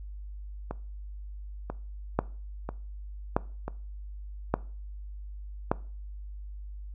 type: two click trains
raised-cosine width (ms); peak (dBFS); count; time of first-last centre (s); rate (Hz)
1; -19 / -9; 4 / 4; 0.71-3.68 / 2.19-5.715; 1.01 / 0.851
effects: noise-tail reverb RT60 0.4 s tail -20 dB re dry + added 50 Hz sine -38 dBFS peak until 6.94 s